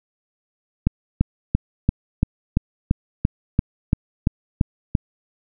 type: click train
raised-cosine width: 5 ms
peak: -3 dBFS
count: 13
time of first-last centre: 0.87-4.952 s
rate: 2.94 Hz
effects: none